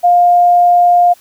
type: tone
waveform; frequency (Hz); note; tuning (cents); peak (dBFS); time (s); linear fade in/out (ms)
sine; 705; F5; +16; -5; 0.03-1.14; 20
effects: white hiss -46 dBFS RMS until 1.2 s